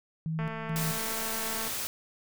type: tone with tremolo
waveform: sine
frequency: 160.2 Hz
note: E3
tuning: 49 cents flat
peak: -29 dBFS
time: 0.26-0.98 s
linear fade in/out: 0 ms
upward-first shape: square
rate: 2.3 Hz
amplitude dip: 70%
type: click train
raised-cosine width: 0.5 ms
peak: -24 dBFS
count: 288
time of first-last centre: 0.39-1.677 s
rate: 223 Hz
type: noise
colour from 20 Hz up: white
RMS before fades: -34 dBFS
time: 0.76-1.87 s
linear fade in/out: 0 ms
effects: none